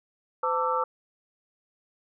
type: tone cluster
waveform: sine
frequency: 510 / 895 / 1164 / 1330 Hz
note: C5 / A5 / D6 / E6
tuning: -44 / +29 / -16 / +15 cents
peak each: -29 dBFS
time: 0.43-0.84 s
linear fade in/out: 5 ms
effects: none